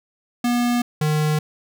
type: tone pair in turn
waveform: square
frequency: 241.6 / 152.68 Hz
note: B3 / D#3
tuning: -38 / -32 cents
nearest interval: minor sixth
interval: 794 cents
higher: first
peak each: -18 dBFS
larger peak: neither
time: 0.44-0.82 / 1.01-1.39 s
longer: neither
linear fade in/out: 5 ms
effects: none